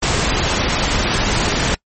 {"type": "noise", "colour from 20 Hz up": "pink", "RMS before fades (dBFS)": -17, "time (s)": [0.02, 1.75], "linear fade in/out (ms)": 10, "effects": ["noise-tail reverb RT60 0.1 s tail -24 dB re dry", "MP3 32 kbps"]}